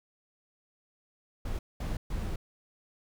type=noise bursts at uneven times; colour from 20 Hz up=brown; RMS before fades=-33 dBFS; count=3; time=1.45-1.59 / 1.8-1.97 / 2.1-2.36 s; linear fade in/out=5 ms; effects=none